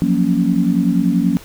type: chord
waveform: sine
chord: Gb major seventh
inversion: third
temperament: equal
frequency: 174.61 / 185 / 233.1 / 277.2 Hz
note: F3 / Gb3 / Bb3 / Db4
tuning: 0 / 0 / 0 / 0 cents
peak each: -18 dBFS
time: 0.02-1.37 s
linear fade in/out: 0 ms
effects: pink hiss -40 dBFS RMS until 1.44 s